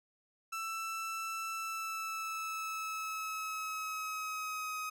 30% pulse tone with pitch glide, 1328 to 1261.5 Hz, E6 to D#6, +12 to +23 cents, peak -34 dBFS, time 0.52-4.9 s, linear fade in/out 10 ms, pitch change -89 cents, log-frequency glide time 1.52-4.78 s, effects none

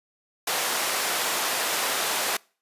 pink high-pass noise, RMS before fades -26 dBFS, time 0.47-2.37 s, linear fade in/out 5 ms, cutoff 590 Hz, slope 12 dB/octave, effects noise-tail reverb RT60 0.4 s tail -26 dB re dry + resampled to 32000 Hz

